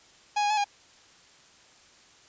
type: tone with pitch steps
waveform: 45% pulse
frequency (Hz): 831 / 824 / 851 / 815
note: G#5 / G#5 / G#5 / G#5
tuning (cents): +1 / -14 / +42 / -33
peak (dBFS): -23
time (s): 0.36-0.644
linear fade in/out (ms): 10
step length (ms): 71
effects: white hiss -56 dBFS RMS until 2.28 s + resampled to 16000 Hz